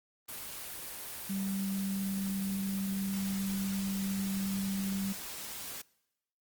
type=tone in noise; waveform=sine; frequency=194.8 Hz; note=G3; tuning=11 cents flat; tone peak=-32 dBFS; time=1.29-5.13 s; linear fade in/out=10 ms; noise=white; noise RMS=-42 dBFS; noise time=0.28-5.82 s; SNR=+7 dB; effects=noise-tail reverb RT60 0.9 s tail -23 dB re dry + Opus 24 kbps